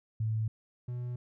sine / triangle tone pair in turn, 110 / 122.79 Hz, A2 / B2, 0 / -10 cents, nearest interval major second, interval 190 cents, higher second, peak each -28 / -32 dBFS, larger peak first, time 0.2-0.48 / 0.88-1.16 s, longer neither, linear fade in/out 5 ms, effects none

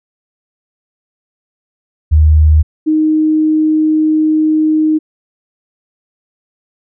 sine tone pair in turn, 77.2 / 310.9 Hz, D#2 / D#4, -13 / -1 cents, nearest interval 2 octaves, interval 2412 cents, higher second, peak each -4 / -8 dBFS, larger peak first, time 2.11-2.63 / 2.86-4.99 s, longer second, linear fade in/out 20 ms, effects none

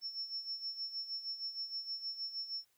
sine tone with tremolo, 5400 Hz, E8, 41 cents sharp, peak -36 dBFS, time 0.01-2.65 s, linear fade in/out 50 ms, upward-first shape sine, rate 6.4 Hz, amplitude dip 70%, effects white hiss -75 dBFS RMS until 2.77 s

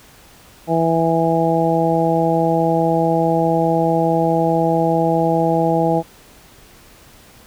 harmonic tone, 164.7 Hz, E3, 1 cent flat, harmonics 1 / 2 / 3 / 4 / 5, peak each -20 / -20 / -20 / -20 / -20 dBFS, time 0.67-6.03 s, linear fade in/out 50 ms, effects pink hiss -46 dBFS RMS until 7.46 s

